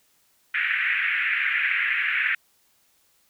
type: band-pass noise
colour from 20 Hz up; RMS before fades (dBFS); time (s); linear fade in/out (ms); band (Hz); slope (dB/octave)
pink; -24; 0.54-2.35; 5; 1600 to 2500; 48
effects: white hiss -64 dBFS RMS until 3.29 s